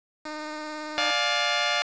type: tone with vibrato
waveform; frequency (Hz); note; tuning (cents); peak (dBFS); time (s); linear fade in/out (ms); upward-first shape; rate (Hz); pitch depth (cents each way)
10% pulse; 305.3; D#4; -33; -25; 0.25-1.11; 5; sine; 18; 14
type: chord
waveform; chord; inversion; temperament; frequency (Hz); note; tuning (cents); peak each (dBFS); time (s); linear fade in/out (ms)
10% pulse; D diminished; none; just; 587.3 / 704.8 / 845.8; D5 / F5 / Ab5; 0 / +16 / +31; -19 / -17 / -23; 0.98-1.82; 0
effects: resampled to 16000 Hz + 8-bit